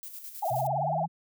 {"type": "noise with tremolo", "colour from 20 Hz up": "violet", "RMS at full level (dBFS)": -41, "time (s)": [0.03, 0.67], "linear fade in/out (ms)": 0, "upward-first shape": "square", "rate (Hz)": 9.5, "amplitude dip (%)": 50}
{"type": "tone with vibrato", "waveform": "sine", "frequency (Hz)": 735, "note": "F#5", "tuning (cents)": -12, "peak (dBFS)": -26, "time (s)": [0.42, 1.06], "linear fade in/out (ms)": 10, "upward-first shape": "triangle", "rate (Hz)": 18, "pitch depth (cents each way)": 290}
{"type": "exponential sweep", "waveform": "sine", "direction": "up", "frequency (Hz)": [123.47, 167.3], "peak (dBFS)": -33, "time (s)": [0.5, 1.08], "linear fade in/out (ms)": 20}
{"effects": []}